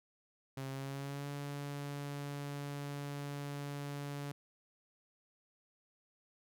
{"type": "tone with pitch glide", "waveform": "sawtooth", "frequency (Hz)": [134.9, 142.92], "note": ["C#3", "D3"], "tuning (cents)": [-47, -47], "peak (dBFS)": -36, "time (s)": [0.57, 4.32], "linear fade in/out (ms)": 5, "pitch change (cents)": 100, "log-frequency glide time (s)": [0.71, 1.28], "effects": []}